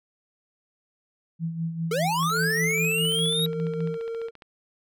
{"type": "tone with tremolo", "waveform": "sine", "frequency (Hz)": 164.81, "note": "E3", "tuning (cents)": 0, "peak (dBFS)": -24, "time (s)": [1.39, 3.98], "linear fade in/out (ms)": 50, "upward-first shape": "sine", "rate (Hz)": 5, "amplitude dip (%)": 60}
{"type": "linear sweep", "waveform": "square", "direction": "up", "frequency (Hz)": [415.3, 3838], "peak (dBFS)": -24, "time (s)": [1.91, 3.46], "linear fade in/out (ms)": 5}
{"type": "click train", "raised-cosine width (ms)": 0.3, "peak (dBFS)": -29, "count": 33, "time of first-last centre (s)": [2.23, 4.422], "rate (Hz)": 14.6}
{"type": "tone with pitch glide", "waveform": "triangle", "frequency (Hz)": [440, 458.2], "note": ["A4", "A#4"], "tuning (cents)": [0, -30], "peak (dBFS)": -27, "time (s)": [2.3, 4.31], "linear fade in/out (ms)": 50, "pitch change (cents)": 70, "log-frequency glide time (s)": [2.79, 3.36]}
{"effects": []}